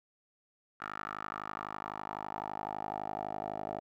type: tone with band-pass filter sweep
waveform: 10% pulse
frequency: 51.91 Hz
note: G#1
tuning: in tune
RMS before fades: -40 dBFS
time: 0.8-3.8 s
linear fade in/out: 10 ms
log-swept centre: 1400 to 630 Hz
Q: 3.7
effects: none